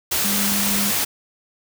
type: tone in noise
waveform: sine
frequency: 201.9 Hz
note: G#3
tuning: 49 cents flat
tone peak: -24 dBFS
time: 0.24-0.91 s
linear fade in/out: 10 ms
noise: white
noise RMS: -21 dBFS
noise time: 0.11-1.05 s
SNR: -6 dB
effects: none